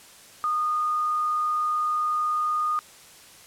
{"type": "tone", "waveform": "sine", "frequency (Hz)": 1228, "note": "D#6", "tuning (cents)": -23, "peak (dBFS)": -22, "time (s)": [0.44, 2.79], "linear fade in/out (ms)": 0, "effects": ["white hiss -49 dBFS RMS until 3.46 s", "low-pass 11000 Hz 12 dB/octave"]}